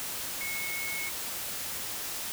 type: tone in noise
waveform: sine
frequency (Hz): 2190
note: C#7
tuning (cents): -22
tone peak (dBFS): -34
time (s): 0.41-1.09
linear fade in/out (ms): 0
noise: white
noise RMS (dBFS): -36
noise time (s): 0-2.32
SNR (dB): -1
effects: none